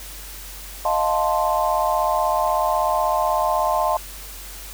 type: chord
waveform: sine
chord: F dominant seventh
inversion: third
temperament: equal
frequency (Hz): 622.3 / 698.5 / 880 / 1046.5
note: Eb5 / F5 / A5 / C6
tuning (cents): 0 / 0 / 0 / 0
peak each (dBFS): -23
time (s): 0.85-3.97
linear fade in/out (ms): 2
effects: added 47 Hz sine -38 dBFS peak until 4.73 s + white hiss -38 dBFS RMS until 4.73 s